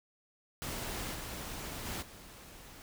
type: noise with level steps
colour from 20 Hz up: pink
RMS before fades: -39 / -42 / -39 / -52 dBFS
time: 0.62-2.82 s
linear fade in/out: 0 ms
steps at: 1.13 / 1.85 / 2.01 s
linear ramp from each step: 20 ms
effects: none